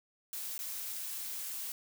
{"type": "noise with dropouts", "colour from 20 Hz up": "blue", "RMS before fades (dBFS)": -40, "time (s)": [0.33, 1.72], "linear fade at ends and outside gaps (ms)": 1, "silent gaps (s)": [0.58, 0.59], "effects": []}